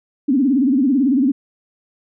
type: tone with vibrato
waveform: sine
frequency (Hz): 266.5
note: C4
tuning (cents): +32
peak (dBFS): -12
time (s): 0.28-1.32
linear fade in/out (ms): 10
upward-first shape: sine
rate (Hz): 18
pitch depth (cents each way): 170
effects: none